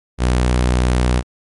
sawtooth tone, 61.74 Hz, B1, in tune, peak -9 dBFS, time 0.18-1.23 s, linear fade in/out 50 ms, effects MP3 48 kbps

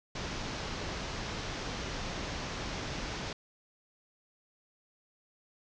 pink low-pass noise, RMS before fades -38 dBFS, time 0.15-3.33 s, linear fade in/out 5 ms, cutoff 6400 Hz, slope 48 dB/octave, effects none

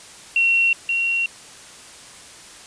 sine tone pair in turn, 2730 / 2742 Hz, F7 / F7, -40 / -32 cents, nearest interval unison, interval 8 cents, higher second, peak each -14 / -18 dBFS, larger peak first, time 0.36-0.73 / 0.89-1.26 s, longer neither, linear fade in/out 2 ms, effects white hiss -42 dBFS RMS until 2.66 s + resampled to 22050 Hz

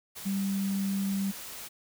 sine tone in noise, 196 Hz, G3, in tune, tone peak -27 dBFS, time 0.25-1.32 s, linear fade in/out 20 ms, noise white, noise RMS -42 dBFS, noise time 0.15-1.69 s, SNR +12 dB, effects none

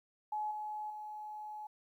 sine tone with level steps, 849 Hz, G#5, 38 cents sharp, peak -34 / -38 / -42 dBFS, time 0.32-1.67 s, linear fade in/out 5 ms, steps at 0.51 / 0.9 s, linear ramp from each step 2 ms, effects 12-bit

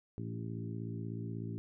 harmonic tone with a mistuned harmonic, 56.4 Hz, A1, 44 cents sharp, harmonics 2 / 3 / 4 / 5 / 6 / 7, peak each -40 / -44 / -46 / -48 / -50 / -51 dBFS, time 0.18-1.58 s, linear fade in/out 0 ms, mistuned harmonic 6, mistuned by -17 cents, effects none

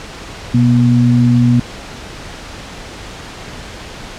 sine tone pair together, 123.47 / 241.2 Hz, B2 / B3, 0 / -41 cents, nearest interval octave, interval 1159 cents, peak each -10 dBFS, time 0.54-1.6 s, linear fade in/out 5 ms, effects pink hiss -30 dBFS RMS until 4.18 s + low-pass 6000 Hz 12 dB/octave

